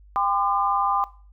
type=tone cluster; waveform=sine; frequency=798 / 1023 / 1202 Hz; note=G5 / C6 / D6; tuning=+31 / -39 / +40 cents; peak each=-24 dBFS; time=0.16-1.04 s; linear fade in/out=0 ms; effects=noise-tail reverb RT60 0.4 s tail -19 dB re dry + added 50 Hz sine -47 dBFS peak until 1.32 s